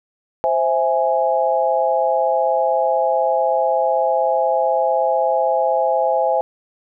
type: chord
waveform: sine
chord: C augmented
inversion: none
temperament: equal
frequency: 523.3 / 659.3 / 830.6 Hz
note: C5 / E5 / G#5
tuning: 0 / 0 / 0 cents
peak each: -19 dBFS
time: 0.44-6.41 s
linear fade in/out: 0 ms
effects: none